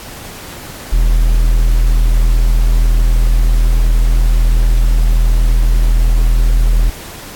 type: tone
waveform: triangle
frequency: 40.64 Hz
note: E1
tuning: 24 cents flat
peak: -5 dBFS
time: 0.92-6.9 s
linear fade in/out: 10 ms
effects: pink hiss -31 dBFS RMS until 7.35 s + AAC 64 kbps